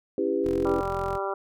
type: chord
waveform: sine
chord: C# half-diminished seventh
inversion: none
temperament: just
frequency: 277.2 / 332.6 / 399.1 / 498.9 Hz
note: C#4 / E4 / G4 / B4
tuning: 0 / +16 / +31 / +17 cents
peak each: -31 / -28 / -26 / -30 dBFS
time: 0.18-0.81 s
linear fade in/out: 2 ms
type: tone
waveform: 15% pulse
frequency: 43.6 Hz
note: F1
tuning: 2 cents flat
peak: -28 dBFS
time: 0.44-1.18 s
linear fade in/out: 20 ms
type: harmonic tone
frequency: 196 Hz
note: G3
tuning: in tune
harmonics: 2 / 3 / 4 / 5 / 6 / 7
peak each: -31 / -33 / -34 / -35 / -36 / -36 dBFS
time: 0.65-1.34 s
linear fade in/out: 5 ms
effects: none